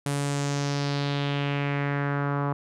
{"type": "tone with low-pass filter sweep", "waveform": "sawtooth", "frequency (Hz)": 142.3, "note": "C#3", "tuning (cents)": 46, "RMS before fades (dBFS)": -27, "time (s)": [0.06, 2.53], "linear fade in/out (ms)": 2, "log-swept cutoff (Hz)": [10000, 1100], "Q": 2.6, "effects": []}